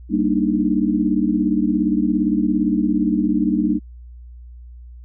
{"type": "chord", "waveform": "sine", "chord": "Eb major seventh", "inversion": "first", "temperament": "equal", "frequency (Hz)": [196, 233.1, 293.7, 311.1], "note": ["G3", "Bb3", "D4", "Eb4"], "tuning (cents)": [0, 0, 0, 0], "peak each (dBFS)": -21, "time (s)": [0.09, 3.8], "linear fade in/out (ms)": 50, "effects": ["added 60 Hz sine -36 dBFS peak until 5.04 s"]}